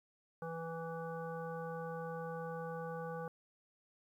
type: harmonic tone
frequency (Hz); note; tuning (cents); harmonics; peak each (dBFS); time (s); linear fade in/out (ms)
164.81; E3; 0; 1 / 3 / 5 / 7 / 9; -45 / -43 / -48 / -50 / -52; 0.42-3.28; 2
effects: 12-bit